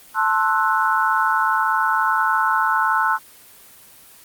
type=chord; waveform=sine; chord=F# half-diminished seventh; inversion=first; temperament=equal with one note detuned; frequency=880 / 1059.3 / 1318.5 / 1480 Hz; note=A5 / C6 / E6 / F#6; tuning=0 / +21 / 0 / 0 cents; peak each=-21 dBFS; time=0.14-3.19 s; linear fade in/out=50 ms; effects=white hiss -46 dBFS RMS until 4.24 s + Opus 24 kbps